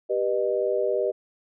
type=chord; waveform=sine; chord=G augmented; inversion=none; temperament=just; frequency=392 / 490 / 612.5 Hz; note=G4 / B4 / D#5; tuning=0 / -14 / -27 cents; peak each=-26 dBFS; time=0.09-1.12 s; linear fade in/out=20 ms; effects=none